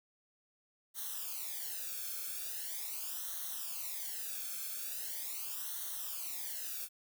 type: noise with flanger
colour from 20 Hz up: blue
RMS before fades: -41 dBFS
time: 0.94-6.89 s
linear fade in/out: 50 ms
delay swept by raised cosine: 0.4 to 1.04 ms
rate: 0.41 Hz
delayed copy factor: -0.95
effects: none